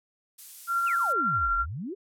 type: noise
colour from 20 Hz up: violet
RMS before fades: -40 dBFS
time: 0.38-1.13 s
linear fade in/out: 10 ms
type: tone with tremolo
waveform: sine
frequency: 1376 Hz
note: F6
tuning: 26 cents flat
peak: -22 dBFS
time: 0.67-1.66 s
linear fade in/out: 50 ms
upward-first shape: sine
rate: 12 Hz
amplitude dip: 25%
type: exponential two-way sweep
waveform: sine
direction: down then up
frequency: 2960 to 35.75 to 430.5 Hz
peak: -32 dBFS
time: 0.86-1.95 s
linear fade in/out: 20 ms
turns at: 1.54 s
effects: low-pass 12000 Hz 12 dB/octave